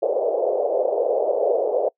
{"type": "band-pass noise", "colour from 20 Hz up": "white", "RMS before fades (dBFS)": -21, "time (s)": [0.02, 1.89], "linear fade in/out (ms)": 10, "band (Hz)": [430, 640], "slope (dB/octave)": 48, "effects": ["noise-tail reverb RT60 0.1 s tail -26 dB re dry"]}